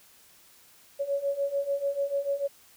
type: beating tone pair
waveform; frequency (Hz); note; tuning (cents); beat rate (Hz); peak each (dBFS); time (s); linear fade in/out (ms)
sine; 556 / 562.8; C#5 / C#5; +5 / +26; 6.8; -31 / -28; 0.99-2.48; 20
effects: white hiss -57 dBFS RMS until 2.76 s